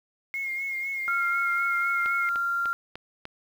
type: tone with vibrato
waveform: sine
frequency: 2153 Hz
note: C7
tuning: 49 cents sharp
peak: -28 dBFS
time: 0.34-2.29 s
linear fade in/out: 0 ms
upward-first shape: sine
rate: 4 Hz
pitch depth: 32 cents each way
type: tone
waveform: sine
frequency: 1386 Hz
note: F6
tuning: 14 cents flat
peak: -24 dBFS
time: 1.08-2.73 s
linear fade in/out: 0 ms
type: click train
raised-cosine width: 0.3 ms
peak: -21 dBFS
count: 5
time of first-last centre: 2.06-3.254 s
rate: 3.35 Hz
effects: 8-bit